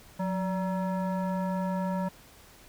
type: tone with frequency modulation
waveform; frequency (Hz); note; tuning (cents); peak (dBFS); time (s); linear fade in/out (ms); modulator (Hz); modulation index
sine; 182.1; F#3; -27; -27; 0.19-2.09; 10; 760; 0.88
effects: pink hiss -54 dBFS RMS until 2.68 s